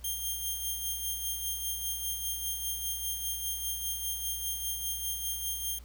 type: tone with tremolo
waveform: 5% pulse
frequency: 3193 Hz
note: G7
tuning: 31 cents sharp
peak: -22 dBFS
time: 0.04-5.79 s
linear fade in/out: 5 ms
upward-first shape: sine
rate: 5 Hz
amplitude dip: 45%
effects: added 60 Hz sine -46 dBFS peak until 5.84 s + pink hiss -59 dBFS RMS until 5.84 s